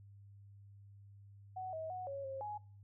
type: tone with pitch steps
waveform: sine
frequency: 746 / 639 / 736 / 554 / 537 / 837 Hz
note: F#5 / D#5 / F#5 / C#5 / C5 / G#5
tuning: +14 / +46 / -9 / -1 / +45 / +13 cents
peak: -40 dBFS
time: 1.56-2.58 s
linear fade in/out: 10 ms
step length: 170 ms
effects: noise-tail reverb RT60 0.4 s tail -21 dB re dry + added 100 Hz sine -55 dBFS peak until 2.83 s